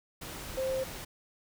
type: tone in noise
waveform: sine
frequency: 526 Hz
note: C5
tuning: 9 cents sharp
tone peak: -29 dBFS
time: 0.57-0.84 s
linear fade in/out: 10 ms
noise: pink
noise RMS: -42 dBFS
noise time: 0.21-1.05 s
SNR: +10 dB
effects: none